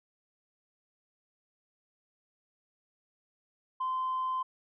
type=tone; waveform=sine; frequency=1034 Hz; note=C6; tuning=21 cents flat; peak=-28 dBFS; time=3.8-4.43 s; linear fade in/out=10 ms; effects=tanh soft clip ceiling -26 dBFS